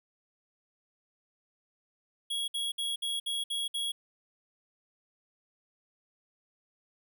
square tone bursts, 3322 Hz, G#7, in tune, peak -31 dBFS, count 7, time 2.3-3.92 s, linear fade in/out 10 ms, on 180 ms, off 60 ms, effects none

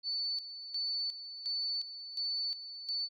sine tone with tremolo, 4492 Hz, C#8, 22 cents sharp, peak -32 dBFS, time 0.03-3.09 s, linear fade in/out 50 ms, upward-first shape square, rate 1.4 Hz, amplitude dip 70%, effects none

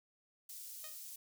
white high-pass noise, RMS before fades -49 dBFS, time 0.49-1.16 s, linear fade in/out 5 ms, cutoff 5600 Hz, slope 12 dB/octave
5% pulse tone with exponential decay, 622.3 Hz, D#5, in tune, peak -36 dBFS, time 0.84-1.05 s, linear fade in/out 1 ms, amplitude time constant 44 ms
effects none

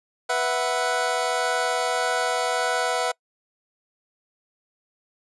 25% pulse chord, B suspended fourth, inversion none, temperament equal, 493.9 / 659.3 / 740 Hz, B4 / E5 / F#5, 0 / 0 / 0 cents, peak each -23 / -23 / -22 dBFS, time 0.29-3.12 s, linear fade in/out 10 ms, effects noise-tail reverb RT60 0.1 s tail -25 dB re dry + resampled to 24000 Hz

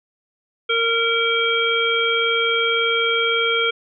harmonic tone, 460.9 Hz, A#4, 20 cents flat, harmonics 1 / 3 / 5 / 7, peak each -22 / -22 / -22 / -22 dBFS, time 0.69-3.71 s, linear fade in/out 10 ms, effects none

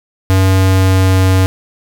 square tone with pitch glide, 94.9 to 94.08 Hz, F#2 to F#2, +44 to +29 cents, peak -8 dBFS, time 0.3-1.46 s, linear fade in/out 0 ms, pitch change -15 cents, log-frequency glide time 0.47-1.23 s, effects none

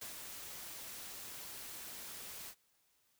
white noise with ADSR envelope, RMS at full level -45 dBFS, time 0.01-2.55 s, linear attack 10 ms, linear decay 95 ms, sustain -3 dB, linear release 66 ms, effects white hiss -75 dBFS RMS until 3.19 s

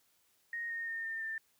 sine tone with pitch steps, 1864.7 / 1845.4 / 1826.3 / 1807.4 / 1788.7 Hz, A#6 / A#6 / A#6 / A6 / A6, 0 / -18 / -36 / +46 / +28 cents, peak -36 dBFS, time 0.53-1.38 s, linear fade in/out 2 ms, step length 170 ms, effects white hiss -72 dBFS RMS until 1.59 s

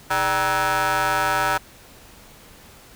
20% pulse ring-modulated tone, 180 Hz, F#3, 47 cents flat, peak -11 dBFS, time 0.1-1.58 s, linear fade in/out 10 ms, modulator 1130 Hz, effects pink hiss -47 dBFS RMS until 2.95 s

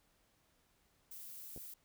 violet noise, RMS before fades -50 dBFS, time 1.11-1.74 s, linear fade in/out 5 ms
clicks, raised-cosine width 2 ms, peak -38 dBFS, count 2, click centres 1.563 / 1.576 s
effects pink hiss -74 dBFS RMS until 1.84 s

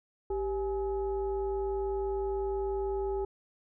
sine tone with frequency modulation, 392 Hz, G4, in tune, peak -29 dBFS, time 0.3-3.25 s, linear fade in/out 5 ms, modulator 445 Hz, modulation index 0.65, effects none

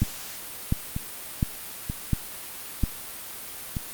two click trains, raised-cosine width 5 ms, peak -9 / -16 dBFS, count 5 / 5, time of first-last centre 0.02-2.837 / 0.03-3.768 s, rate 1.42 / 1.07 Hz, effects white hiss -38 dBFS RMS until 3.93 s + Opus 48 kbps

